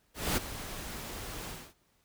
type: noise with ADSR envelope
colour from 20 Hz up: pink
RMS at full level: -28 dBFS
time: 0.14-1.74 s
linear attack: 230 ms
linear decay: 15 ms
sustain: -13 dB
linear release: 250 ms
effects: pink hiss -71 dBFS RMS until 2.04 s